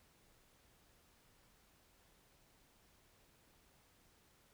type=silence; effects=pink hiss -70 dBFS RMS until 4.53 s